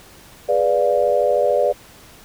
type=chord; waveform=sine; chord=G# diminished seventh; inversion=none; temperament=equal with one note detuned; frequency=415.3 / 493.9 / 587.3 / 704.1 Hz; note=G#4 / B4 / D5 / F5; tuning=0 / 0 / 0 / +14 cents; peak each=-23 / -19 / -17 / -23 dBFS; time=0.48-1.73 s; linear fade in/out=20 ms; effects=pink hiss -45 dBFS RMS until 2.24 s